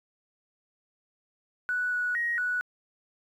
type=tone with pitch steps; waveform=triangle; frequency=1479 / 1469 / 1885 / 1474 Hz; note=F#6 / F#6 / A#6 / F#6; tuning=-1 / -13 / +19 / -7 cents; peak=-22 dBFS; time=1.69-2.61 s; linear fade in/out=0 ms; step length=230 ms; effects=tanh soft clip ceiling -24 dBFS